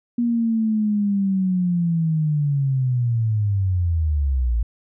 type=linear sweep; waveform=sine; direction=down; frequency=240 to 54.4 Hz; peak=-17 dBFS; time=0.18-4.63 s; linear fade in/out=5 ms; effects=none